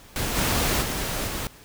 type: noise with level steps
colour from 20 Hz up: pink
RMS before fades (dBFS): -27 / -23 / -28 / -30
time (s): 0.16-1.47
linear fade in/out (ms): 0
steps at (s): 0.35 / 0.81 / 1.26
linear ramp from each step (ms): 20
effects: pink hiss -49 dBFS RMS until 1.64 s